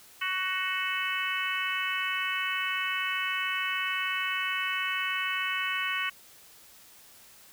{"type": "harmonic tone with a mistuned harmonic", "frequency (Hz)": 373.4, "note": "F#4", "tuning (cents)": 16, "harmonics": [3, 4, 5, 6, 7, 8], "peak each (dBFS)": [-35, -35, -35, -35, -35, -35], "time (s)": [0.21, 6.1], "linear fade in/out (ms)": 10, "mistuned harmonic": 6, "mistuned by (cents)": -30, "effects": ["white hiss -54 dBFS RMS until 7.52 s"]}